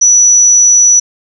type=tone; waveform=sine; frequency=5910 Hz; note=F#8; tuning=3 cents flat; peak=-3 dBFS; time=0.01-1 s; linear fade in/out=10 ms; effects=none